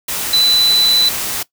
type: tone in noise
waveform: sine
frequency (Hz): 3990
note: B7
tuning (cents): +17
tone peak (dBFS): -10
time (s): 0.33-1.09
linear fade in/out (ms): 5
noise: white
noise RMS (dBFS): -21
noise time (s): 0.08-1.43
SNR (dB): +8
effects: noise-tail reverb RT60 0.1 s tail -19 dB re dry